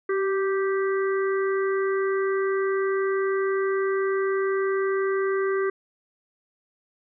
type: harmonic tone with a mistuned harmonic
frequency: 391.5 Hz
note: G4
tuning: 2 cents flat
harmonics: 1 / 3 / 4 / 5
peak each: -22 / -32 / -34 / -36 dBFS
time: 0.09-5.7 s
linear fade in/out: 5 ms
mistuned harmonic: 1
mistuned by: -20 cents
effects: none